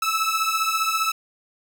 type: beating tone pair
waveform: sawtooth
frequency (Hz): 1300 / 1315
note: E6 / E6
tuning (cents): -24 / -5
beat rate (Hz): 15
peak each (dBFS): -20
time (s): 0.02-1.12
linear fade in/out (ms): 5
effects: none